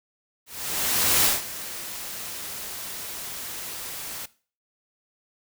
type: noise with ADSR envelope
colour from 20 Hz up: white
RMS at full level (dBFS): -19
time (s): 0.46-4.26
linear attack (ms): 790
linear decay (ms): 160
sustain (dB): -16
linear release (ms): 9
effects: noise-tail reverb RT60 0.4 s tail -19 dB re dry